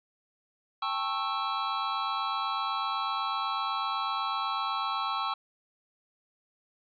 square chord, A dominant seventh, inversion third, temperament just, 792 / 880 / 1100 / 1320 Hz, G5 / A5 / C#6 / E6, +18 / 0 / -14 / +2 cents, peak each -38 / -38 / -33 / -34 dBFS, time 0.82-5.34 s, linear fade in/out 5 ms, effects resampled to 11025 Hz + 10-bit

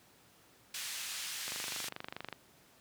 pink band-pass noise, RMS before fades -41 dBFS, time 0.74-1.89 s, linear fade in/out 5 ms, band 2400 to 11000 Hz, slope 12 dB/octave
click train, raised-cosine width 0.3 ms, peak -24 dBFS, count 22, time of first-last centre 1.48-2.327 s, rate 24.8 Hz
effects pink hiss -63 dBFS RMS until 2.8 s + high-pass 100 Hz 12 dB/octave

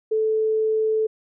sine tone, 437.3 Hz, A4, 11 cents flat, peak -18 dBFS, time 0.11-1.07 s, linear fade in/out 10 ms, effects none

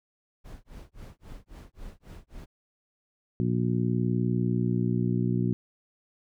brown noise with tremolo, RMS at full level -41 dBFS, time 0.44-2.46 s, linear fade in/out 20 ms, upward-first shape sine, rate 3.7 Hz, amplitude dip 100%
harmonic tone, 60.2 Hz, B1, 44 cents flat, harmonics 2 / 3 / 4 / 5 / 6, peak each -27 / -28 / -30 / -36 / -34 dBFS, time 3.4-5.53 s, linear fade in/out 0 ms
effects none

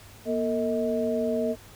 sine tone cluster, 238.5 / 451.8 / 635 Hz, A#3 / A4 / D#5, +40 / +46 / +35 cents, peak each -28 dBFS, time 0.25-1.56 s, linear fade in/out 50 ms, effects added 101 Hz sine -52 dBFS peak until 1.75 s + pink hiss -50 dBFS RMS until 1.75 s

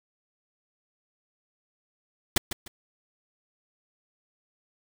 pink noise with echo, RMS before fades -20 dBFS, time 2.36-2.38 s, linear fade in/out 5 ms, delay 150 ms, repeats 2, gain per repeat -11 dB, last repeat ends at 2.68 s, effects none

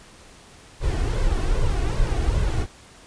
brown noise with flanger, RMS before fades -21 dBFS, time 0.8-2.67 s, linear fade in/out 50 ms, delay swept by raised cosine 1.9 to 2.77 ms, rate 2.5 Hz, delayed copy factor +0.6, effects pink hiss -48 dBFS RMS until 3.06 s + resampled to 22050 Hz

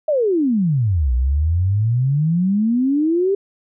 sine exponential two-way sweep, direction down then up, 640 to 59.5 to 404 Hz, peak -14 dBFS, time 0.08-3.35 s, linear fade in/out 5 ms, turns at 1.13 s, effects none

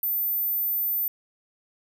sine tone, 14080 Hz, A9, in tune, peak -23 dBFS, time 0.03-1.08 s, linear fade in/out 2 ms, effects none

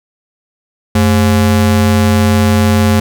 square ring-modulated tone, 155.56 Hz, D#3, in tune, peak -5 dBFS, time 0.95-3 s, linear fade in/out 5 ms, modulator 63.3 Hz, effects none

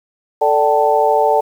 harmonic tone with a mistuned harmonic, 146.83 Hz, D3, in tune, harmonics 3 / 4 / 5 / 6, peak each -16 / -16 / -16 / -16 dBFS, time 0.41-1.41 s, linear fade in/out 10 ms, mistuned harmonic 5, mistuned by +78 cents, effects 7-bit

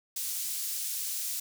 pink high-pass noise, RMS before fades -34 dBFS, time 0.16-1.4 s, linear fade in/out 5 ms, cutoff 6700 Hz, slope 12 dB/octave, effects none

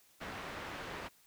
white low-pass noise, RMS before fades -44 dBFS, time 0.2-1.09 s, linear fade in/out 20 ms, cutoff 1800 Hz, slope 12 dB/octave, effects white hiss -66 dBFS RMS until 1.26 s

